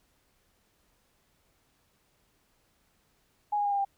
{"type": "tone with pitch steps", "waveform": "sine", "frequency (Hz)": [830.6, 821.1, 811.6, 802.3, 793.1], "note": ["G#5", "G#5", "G#5", "G5", "G5"], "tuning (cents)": [0, -20, -40, 40, 20], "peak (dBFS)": -25, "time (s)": [3.52, 3.85], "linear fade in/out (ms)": 10, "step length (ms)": 66, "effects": ["pink hiss -70 dBFS RMS until 3.97 s"]}